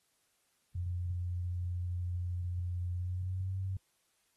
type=tone with pitch glide; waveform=sine; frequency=88.7 to 95.07 Hz; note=F2 to F#2; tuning=+27 to +47 cents; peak=-33 dBFS; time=0.75-3.77 s; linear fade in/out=5 ms; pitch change=+120 cents; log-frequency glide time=2.94-3.55 s; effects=white hiss -75 dBFS RMS until 4.36 s + AAC 32 kbps